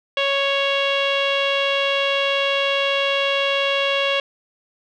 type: tone with low-pass filter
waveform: sawtooth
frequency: 554.4 Hz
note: C#5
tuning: in tune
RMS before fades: -20 dBFS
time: 0.17-4.2 s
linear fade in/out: 2 ms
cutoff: 3100 Hz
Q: 5.8
effects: none